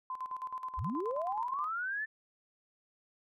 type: tone with tremolo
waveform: sine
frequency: 1027 Hz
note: C6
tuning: 33 cents flat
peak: -35 dBFS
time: 0.1-1.68 s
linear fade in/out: 2 ms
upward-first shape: square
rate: 9.4 Hz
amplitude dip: 70%
type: linear sweep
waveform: sine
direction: up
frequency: 41.66 to 1788 Hz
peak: -33 dBFS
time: 0.77-2.06 s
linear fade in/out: 20 ms
effects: none